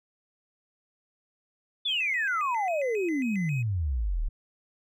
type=exponential sweep; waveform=sine; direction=down; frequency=3559 to 33.23 Hz; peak=-25 dBFS; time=1.85-4.29 s; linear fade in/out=10 ms
type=tone with vibrato; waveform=triangle; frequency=2269 Hz; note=C#7; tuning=40 cents sharp; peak=-35 dBFS; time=1.87-3.63 s; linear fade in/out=20 ms; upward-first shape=square; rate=3.7 Hz; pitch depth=190 cents each way
effects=none